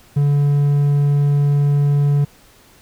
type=tone; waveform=triangle; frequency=143.7 Hz; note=D3; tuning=37 cents flat; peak=-10 dBFS; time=0.16-2.25 s; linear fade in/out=10 ms; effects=pink hiss -49 dBFS RMS until 2.81 s